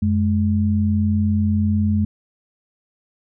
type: tone pair together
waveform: sine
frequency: 90.8 / 211 Hz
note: F#2 / G#3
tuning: -32 / +28 cents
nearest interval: octave + minor third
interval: 1460 cents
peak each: -18 dBFS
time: 0.02-2.05 s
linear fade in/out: 5 ms
effects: none

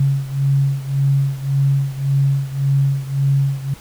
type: beating tone pair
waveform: sine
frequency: 137.3 / 139.1 Hz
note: C#3 / C#3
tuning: -16 / +6 cents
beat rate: 1.8 Hz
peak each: -16 / -19 dBFS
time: 0-3.74 s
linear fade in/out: 5 ms
effects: pink hiss -42 dBFS RMS until 3.8 s

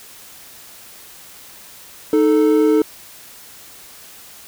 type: tone pair together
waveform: triangle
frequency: 310 / 438.4 Hz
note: D#4 / A4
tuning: -6 / -6 cents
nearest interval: tritone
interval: 600 cents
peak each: -12 dBFS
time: 2.13-2.82 s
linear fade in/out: 2 ms
effects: white hiss -41 dBFS RMS until 4.47 s

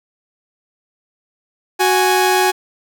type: tone pair together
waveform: sawtooth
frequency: 370 / 830.6 Hz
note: F#4 / G#5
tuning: 0 / 0 cents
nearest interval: octave + major second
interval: 1400 cents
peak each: -11 dBFS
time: 1.79-2.52 s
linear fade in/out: 20 ms
effects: none

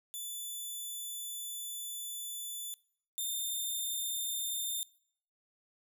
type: tone pair in turn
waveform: 5% pulse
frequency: 3490 / 3613 Hz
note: A7 / A7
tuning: -15 / +45 cents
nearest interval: minor second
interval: 60 cents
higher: second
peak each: -31 / -26 dBFS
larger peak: second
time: 0.14-2.74 / 3.18-4.83 s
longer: first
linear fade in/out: 0 ms
effects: noise-tail reverb RT60 0.6 s tail -23 dB re dry

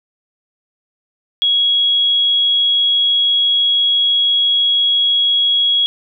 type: tone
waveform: sine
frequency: 3322 Hz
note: G#7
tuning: in tune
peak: -11 dBFS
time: 1.42-5.86 s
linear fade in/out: 0 ms
effects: none

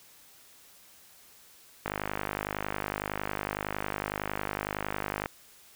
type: click train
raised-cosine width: 0.5 ms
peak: -15 dBFS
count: 174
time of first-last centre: 1.86-5.259 s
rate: 50.9 Hz
effects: white hiss -56 dBFS RMS until 5.75 s

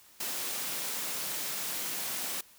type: high-pass noise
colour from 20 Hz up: white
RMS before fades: -35 dBFS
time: 0.2-2.41 s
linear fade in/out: 5 ms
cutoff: 140 Hz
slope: 24 dB/octave
effects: white hiss -58 dBFS RMS until 2.58 s

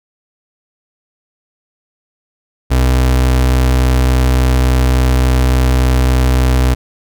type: tone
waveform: 35% pulse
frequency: 63.5 Hz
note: B1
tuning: 49 cents sharp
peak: -7 dBFS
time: 2.7-6.75 s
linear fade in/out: 20 ms
effects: none

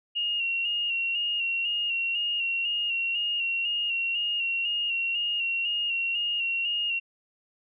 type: tone with vibrato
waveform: sine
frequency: 2794 Hz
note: F7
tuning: in tune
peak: -25 dBFS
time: 0.15-7 s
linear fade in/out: 20 ms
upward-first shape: square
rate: 2 Hz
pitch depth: 34 cents each way
effects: none

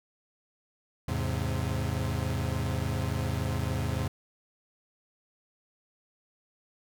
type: chord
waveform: 35% pulse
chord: E augmented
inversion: none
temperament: equal with one note detuned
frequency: 80.34 / 103.83 / 130.81 Hz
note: E2 / G#2 / B#2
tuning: -44 / 0 / 0 cents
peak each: -31 dBFS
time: 1.08-4.08 s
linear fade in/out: 5 ms
effects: none

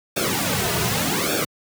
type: noise with flanger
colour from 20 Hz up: pink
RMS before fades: -22 dBFS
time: 0.16-1.45 s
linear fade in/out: 10 ms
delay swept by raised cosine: 0.99 to 3.79 ms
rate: 0.85 Hz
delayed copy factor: -0.9
effects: high-pass 100 Hz 12 dB/octave

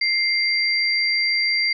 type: tone pair together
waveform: sine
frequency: 2102 / 4716 Hz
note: C7 / D8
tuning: +7 / +6 cents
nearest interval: octave + major second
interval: 1399 cents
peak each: -20 / -21 dBFS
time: 0.01-1.73 s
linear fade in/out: 5 ms
effects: none

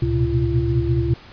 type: tone cluster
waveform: sine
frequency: 72.2 / 114.5 / 123.6 / 129 / 340.8 Hz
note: D2 / A#2 / B2 / C3 / F4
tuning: -29 / -31 / +2 / -24 / -42 cents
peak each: -23 dBFS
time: 0.02-1.14 s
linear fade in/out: 5 ms
effects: pink hiss -43 dBFS RMS until 1.32 s + resampled to 11025 Hz

